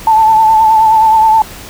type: tone with vibrato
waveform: sine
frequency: 880 Hz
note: A5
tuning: in tune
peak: -4 dBFS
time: 0.07-1.42 s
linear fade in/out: 2 ms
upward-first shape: triangle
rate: 9.5 Hz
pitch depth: 44 cents each way
effects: pink hiss -30 dBFS RMS until 1.69 s